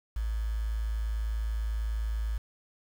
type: tone with quantisation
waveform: sine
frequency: 54.6 Hz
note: A1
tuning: 13 cents flat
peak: -28 dBFS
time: 0.16-2.38 s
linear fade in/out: 5 ms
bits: 8
effects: none